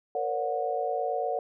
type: tone cluster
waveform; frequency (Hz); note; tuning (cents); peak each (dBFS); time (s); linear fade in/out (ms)
sine; 461.6 / 510 / 569 / 730; A#4 / C5 / C#5 / F#5; -17 / -44 / +45 / -24; -32 / -38 / -32 / -30; 0.15-1.39; 2
effects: none